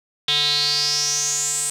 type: tone with band-pass filter sweep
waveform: square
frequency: 146.83 Hz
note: D3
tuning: in tune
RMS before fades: -21 dBFS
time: 0.28-1.7 s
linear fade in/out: 2 ms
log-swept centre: 3500 to 8400 Hz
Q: 7.2
effects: none